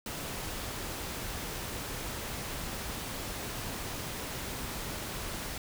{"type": "noise", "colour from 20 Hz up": "pink", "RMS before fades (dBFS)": -38, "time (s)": [0.06, 5.58], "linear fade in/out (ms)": 2, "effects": []}